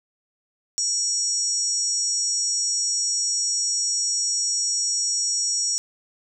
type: tone cluster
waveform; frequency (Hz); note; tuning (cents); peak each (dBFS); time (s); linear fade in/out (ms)
sine; 5590 / 5920 / 6940 / 8000; F8 / F#8 / A8 / B8; +1 / 0 / -25 / +21; -24 / -30 / -27 / -28; 0.78-5.78; 0
effects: none